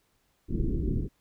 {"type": "low-pass noise", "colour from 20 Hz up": "pink", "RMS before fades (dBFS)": -28, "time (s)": [0.48, 1.09], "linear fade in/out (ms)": 50, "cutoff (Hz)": 380, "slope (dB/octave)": 48, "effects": ["pink hiss -71 dBFS RMS until 1.2 s"]}